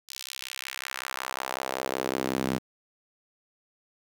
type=tone with high-pass filter sweep; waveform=sawtooth; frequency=65.41 Hz; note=C2; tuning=in tune; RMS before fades=-33 dBFS; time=0.08-2.59 s; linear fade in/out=20 ms; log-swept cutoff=4600 to 200 Hz; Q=1.4; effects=9-bit